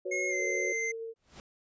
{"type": "chord", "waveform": "sine", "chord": "F# suspended fourth", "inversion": "none", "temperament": "just", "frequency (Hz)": [370, 493.3, 555], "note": ["F#4", "B4", "C#5"], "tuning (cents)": [0, -2, 2], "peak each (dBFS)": [-35, -40, -37], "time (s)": [0.05, 0.73], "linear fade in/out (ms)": 10}
{"type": "tone with pitch glide", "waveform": "square", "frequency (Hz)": [2159, 2079], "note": ["C#7", "C7"], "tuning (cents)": [-46, -12], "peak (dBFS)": -31, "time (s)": [0.11, 0.92], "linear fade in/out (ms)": 10, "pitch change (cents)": -66, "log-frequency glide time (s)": [0.29, 0.34]}
{"type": "tone with tremolo", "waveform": "sine", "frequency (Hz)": 453.7, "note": "A#4", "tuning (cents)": -47, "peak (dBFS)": -35, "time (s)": [0.37, 1.14], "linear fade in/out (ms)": 50, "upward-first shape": "triangle", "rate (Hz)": 11, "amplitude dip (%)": 25}
{"type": "noise with exponential growth", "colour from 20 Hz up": "pink", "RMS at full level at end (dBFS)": -45, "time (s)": [1.16, 1.4], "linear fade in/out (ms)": 1, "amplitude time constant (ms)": 51}
{"effects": ["resampled to 16000 Hz"]}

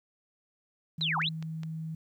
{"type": "tone", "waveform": "sine", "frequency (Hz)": 160, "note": "D#3", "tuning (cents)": 49, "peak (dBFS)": -34, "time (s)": [0.98, 1.95], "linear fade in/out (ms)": 5}
{"type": "click train", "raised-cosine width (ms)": 0.2, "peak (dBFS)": -28, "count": 4, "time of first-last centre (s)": [1.01, 1.634], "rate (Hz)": 4.81}
{"type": "linear two-way sweep", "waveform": "sine", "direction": "down then up", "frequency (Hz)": [4178, 752, 4178], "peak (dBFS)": -27, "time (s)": [1.01, 1.29], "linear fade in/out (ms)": 5, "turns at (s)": 1.18}
{"effects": ["11-bit"]}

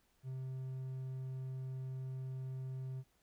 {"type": "tone", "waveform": "triangle", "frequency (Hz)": 130.81, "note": "C3", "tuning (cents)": 0, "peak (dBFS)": -38, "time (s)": [0.23, 3.04], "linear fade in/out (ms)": 50, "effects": ["pink hiss -75 dBFS RMS until 3.22 s"]}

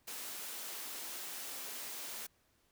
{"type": "high-pass noise", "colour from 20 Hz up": "white", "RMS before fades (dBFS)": -44, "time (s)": [0.07, 2.27], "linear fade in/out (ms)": 10, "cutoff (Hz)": 220, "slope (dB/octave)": 24, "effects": ["pink hiss -73 dBFS RMS until 2.71 s"]}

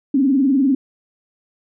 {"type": "tone with vibrato", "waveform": "sine", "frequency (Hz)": 270, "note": "C#4", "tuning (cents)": -45, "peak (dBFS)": -12, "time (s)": [0.14, 0.75], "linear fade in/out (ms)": 5, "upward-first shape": "sine", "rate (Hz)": 20, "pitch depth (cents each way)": 130, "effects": []}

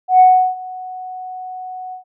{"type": "tone with ADSR envelope", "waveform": "sine", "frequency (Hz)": 740, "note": "F#5", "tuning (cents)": 0, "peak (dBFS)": -3, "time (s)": [0.08, 2.04], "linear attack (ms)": 120, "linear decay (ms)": 350, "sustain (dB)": -23, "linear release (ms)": 110, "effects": ["tanh soft clip ceiling 0 dBFS"]}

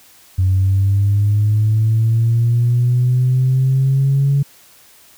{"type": "linear sweep", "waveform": "sine", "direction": "up", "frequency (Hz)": [92.5, 141], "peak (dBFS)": -10, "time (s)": [0.38, 4.43], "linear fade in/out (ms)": 10, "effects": ["tanh soft clip ceiling -7 dBFS", "white hiss -47 dBFS RMS until 5.17 s"]}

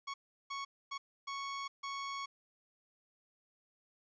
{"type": "tone bursts at uneven times", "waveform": "sawtooth", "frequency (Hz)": 1108.7, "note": "C#6", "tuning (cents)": 0, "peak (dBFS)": -35, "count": 5, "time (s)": [[0.07, 0.14], [0.5, 0.65], [0.91, 0.98], [1.27, 1.68], [1.83, 2.26]], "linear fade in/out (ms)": 10, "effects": ["resampled to 16000 Hz", "12-bit"]}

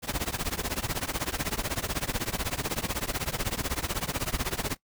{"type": "noise with tremolo", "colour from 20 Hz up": "pink", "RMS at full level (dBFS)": -27, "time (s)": [0.02, 4.77], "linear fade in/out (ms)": 50, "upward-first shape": "triangle", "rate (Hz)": 16, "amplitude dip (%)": 100, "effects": ["noise-tail reverb RT60 0.1 s tail -20 dB re dry"]}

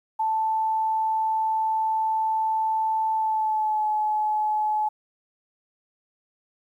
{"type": "tone with pitch glide", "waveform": "sine", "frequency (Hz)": [880, 854], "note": ["A5", "G#5"], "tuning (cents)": [0, 48], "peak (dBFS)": -21, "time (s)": [0.19, 4.89], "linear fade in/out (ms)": 10, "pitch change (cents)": -52, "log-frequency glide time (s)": [3.14, 3.87], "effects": ["10-bit"]}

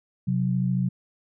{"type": "tone pair together", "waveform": "sine", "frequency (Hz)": [130, 183.85], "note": ["C3", "F#3"], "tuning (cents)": [-11, -11], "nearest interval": "tritone", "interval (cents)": 600, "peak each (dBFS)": -24, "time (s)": [0.27, 0.89], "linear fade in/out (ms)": 10, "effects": []}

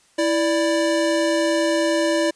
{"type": "tone pair together", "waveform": "square", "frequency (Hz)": [329.6, 587.3], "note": ["E4", "D5"], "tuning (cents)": [0, 0], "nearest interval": "minor seventh", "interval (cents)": 1000, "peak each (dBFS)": -21, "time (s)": [0.18, 2.31], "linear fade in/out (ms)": 10, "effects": ["white hiss -57 dBFS RMS until 2.35 s", "resampled to 22050 Hz"]}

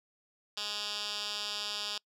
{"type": "tone with band-pass filter", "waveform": "10% pulse", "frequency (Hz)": 207.7, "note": "G#3", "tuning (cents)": 0, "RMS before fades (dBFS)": -37, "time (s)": [0.57, 1.98], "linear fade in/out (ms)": 2, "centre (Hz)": 4200, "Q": 3.9, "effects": ["noise-tail reverb RT60 0.1 s tail -26 dB re dry"]}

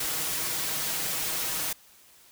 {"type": "noise with comb filter", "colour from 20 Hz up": "white", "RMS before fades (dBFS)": -30, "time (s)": [0, 1.73], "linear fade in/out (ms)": 5, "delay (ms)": 6.3, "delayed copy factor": 0.65, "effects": ["white hiss -56 dBFS RMS until 2.31 s"]}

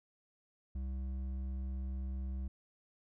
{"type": "tone with hard clipping", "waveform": "sine", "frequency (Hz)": 65.41, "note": "C2", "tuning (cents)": 0, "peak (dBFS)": -38, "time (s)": [0.75, 2.48], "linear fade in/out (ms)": 5, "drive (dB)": 7, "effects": []}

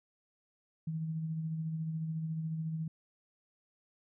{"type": "tone with tremolo", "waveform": "sine", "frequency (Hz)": 160, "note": "D#3", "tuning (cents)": 49, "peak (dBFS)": -32, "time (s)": [0.87, 2.88], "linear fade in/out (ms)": 5, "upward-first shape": "sine", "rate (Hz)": 14, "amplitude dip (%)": 35, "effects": []}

